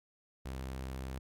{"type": "tone", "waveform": "sawtooth", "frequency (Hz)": 65.5, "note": "C2", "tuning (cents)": 2, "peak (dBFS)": -35, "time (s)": [0.45, 1.19], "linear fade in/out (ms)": 10, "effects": ["AAC 64 kbps"]}